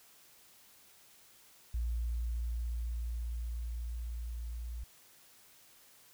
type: tone with level ramp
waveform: sine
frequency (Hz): 58.27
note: A#1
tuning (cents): 0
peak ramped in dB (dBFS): -31 to -38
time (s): 1.74-4.84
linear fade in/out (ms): 5
effects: white hiss -61 dBFS RMS until 6.13 s